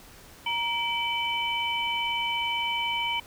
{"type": "tone cluster", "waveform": "sine", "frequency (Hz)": [938, 2316, 3030], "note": ["A#5", "D7", "F#7"], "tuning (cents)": [11, -25, 40], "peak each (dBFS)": -30, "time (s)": [0.46, 3.2], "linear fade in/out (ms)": 5, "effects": ["pink hiss -50 dBFS RMS until 3.26 s"]}